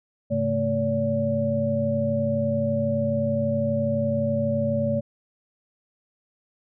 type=tone cluster; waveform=sine; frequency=104.3 / 136.2 / 223.1 / 571 Hz; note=G#2 / C#3 / A3 / D5; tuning=+8 / -30 / +24 / -49 cents; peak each=-30 / -29 / -26 / -24 dBFS; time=0.3-5.01 s; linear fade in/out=20 ms; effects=none